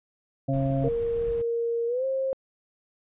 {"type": "harmonic tone", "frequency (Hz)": 135.7, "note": "C#3", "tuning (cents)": -36, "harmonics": [1, 2, 4, 5], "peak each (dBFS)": [-25, -28, -31, -32], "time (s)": [0.48, 0.89], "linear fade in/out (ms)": 10}
{"type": "noise", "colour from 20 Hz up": "brown", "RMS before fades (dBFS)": -39, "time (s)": [0.53, 1.42], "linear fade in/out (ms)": 5}
{"type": "tone with pitch glide", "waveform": "sine", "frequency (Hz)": [466.2, 532.4], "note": ["A#4", "C5"], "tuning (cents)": [0, 30], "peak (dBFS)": -24, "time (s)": [0.84, 2.33], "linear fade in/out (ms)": 0, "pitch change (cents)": 230, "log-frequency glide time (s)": [1.87, 2.05]}
{"effects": ["resampled to 8000 Hz"]}